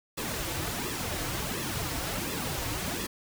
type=noise with flanger; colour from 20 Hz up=pink; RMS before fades=-33 dBFS; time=0.17-3.07 s; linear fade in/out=10 ms; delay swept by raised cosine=1.3 to 5 ms; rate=1.4 Hz; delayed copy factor=-0.7; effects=none